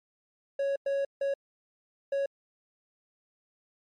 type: tone bursts at uneven times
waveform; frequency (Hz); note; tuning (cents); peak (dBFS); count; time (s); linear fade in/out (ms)
triangle; 554.4; C#5; 0; -24; 4; 0.59-0.76 / 0.86-1.05 / 1.21-1.34 / 2.12-2.26; 5
effects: MP3 48 kbps